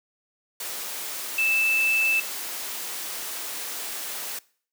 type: tone in noise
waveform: sine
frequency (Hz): 2637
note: E7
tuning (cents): 0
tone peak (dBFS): -20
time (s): 1.38-2.2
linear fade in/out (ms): 5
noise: white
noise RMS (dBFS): -33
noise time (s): 0.6-4.39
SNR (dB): +10
effects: noise-tail reverb RT60 0.5 s tail -22 dB re dry + high-pass 300 Hz 12 dB/octave